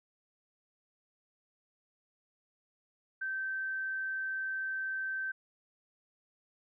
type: tone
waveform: sine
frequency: 1551 Hz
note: G6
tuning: 19 cents flat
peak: -33 dBFS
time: 3.21-5.32 s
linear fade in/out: 10 ms
effects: none